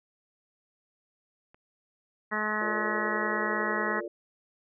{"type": "click", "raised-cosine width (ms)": 0.5, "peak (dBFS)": -39, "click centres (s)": 1.545}
{"type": "harmonic tone", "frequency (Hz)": 213.1, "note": "G#3", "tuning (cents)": 45, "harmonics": [1, 2, 3, 4, 5, 6, 7, 8, 9], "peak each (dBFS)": [-36, -38, -39, -38, -35, -36, -37, -35, -33], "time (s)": [2.31, 4.01], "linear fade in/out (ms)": 20}
{"type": "chord", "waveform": "sine", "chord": "Bb major seventh", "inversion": "second", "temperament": "just", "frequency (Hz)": [349.6, 437, 466.2, 582.7], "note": ["F4", "A4", "Bb4", "D5"], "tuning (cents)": [2, -12, 0, -14], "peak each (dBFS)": [-37, -41, -41, -39], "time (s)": [2.61, 4.08], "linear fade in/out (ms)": 5}
{"effects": []}